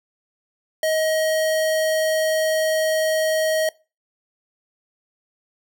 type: tone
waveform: square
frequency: 631 Hz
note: D#5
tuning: 24 cents sharp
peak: -19 dBFS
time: 0.83-3.69 s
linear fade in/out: 2 ms
effects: noise-tail reverb RT60 0.3 s tail -22 dB re dry